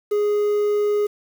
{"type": "tone with quantisation", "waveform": "triangle", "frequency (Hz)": 415.3, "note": "G#4", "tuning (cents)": 0, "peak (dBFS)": -15, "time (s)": [0.11, 1.07], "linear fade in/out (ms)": 10, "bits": 7, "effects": []}